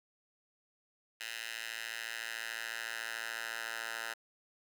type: tone with high-pass filter sweep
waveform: 10% pulse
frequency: 113.8 Hz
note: A#2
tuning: 41 cents flat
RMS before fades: -41 dBFS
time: 1.2-4.14 s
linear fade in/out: 10 ms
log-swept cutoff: 2200 to 1300 Hz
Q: 1.9
effects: none